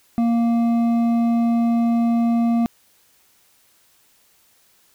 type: tone with hard clipping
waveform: sine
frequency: 233.1 Hz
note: A#3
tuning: in tune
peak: -17 dBFS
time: 0.18-2.66 s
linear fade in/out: 0 ms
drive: 7 dB
effects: white hiss -58 dBFS RMS until 4.94 s